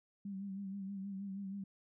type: tone with vibrato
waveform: sine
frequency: 196 Hz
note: G3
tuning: in tune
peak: -40 dBFS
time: 0.25-1.64 s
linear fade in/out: 5 ms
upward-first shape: sine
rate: 6.3 Hz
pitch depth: 49 cents each way
effects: none